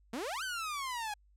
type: exponential two-way sweep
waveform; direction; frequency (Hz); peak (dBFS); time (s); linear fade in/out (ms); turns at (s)
sawtooth; up then down; 213.7 to 1568 to 817; -32; 0.13-1.14; 5; 0.43
effects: added 50 Hz sine -62 dBFS peak until 1.36 s + low-pass 12000 Hz 12 dB/octave